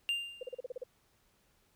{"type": "tone with exponential decay", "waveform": "triangle", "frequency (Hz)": 2794, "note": "F7", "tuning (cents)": 0, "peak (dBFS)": -26, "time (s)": [0.09, 0.6], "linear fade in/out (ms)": 0, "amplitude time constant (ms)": 110}
{"type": "tone bursts", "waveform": "sine", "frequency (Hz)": 505, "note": "B4", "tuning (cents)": 39, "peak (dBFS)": -36, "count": 8, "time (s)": [0.41, 0.837], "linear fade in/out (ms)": 5, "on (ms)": 21, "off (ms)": 37}
{"effects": ["pink hiss -71 dBFS RMS until 1.75 s"]}